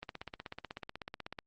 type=click train; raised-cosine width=0.3 ms; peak=-25 dBFS; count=23; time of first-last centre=0.03-1.388 s; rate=16.2 Hz; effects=Opus 32 kbps